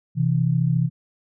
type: tone pair together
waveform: sine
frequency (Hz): 129.4 / 163.57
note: C3 / E3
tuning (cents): -19 / -13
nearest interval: major third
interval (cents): 406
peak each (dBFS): -20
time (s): 0.15-0.9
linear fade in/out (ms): 50
effects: none